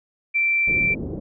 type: tone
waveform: sine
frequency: 2345 Hz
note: D7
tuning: 3 cents flat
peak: -17 dBFS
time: 0.34-0.95 s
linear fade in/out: 20 ms
type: low-pass noise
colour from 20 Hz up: white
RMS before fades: -30 dBFS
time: 0.67-1.2 s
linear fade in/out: 10 ms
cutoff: 400 Hz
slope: 24 dB/octave
effects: none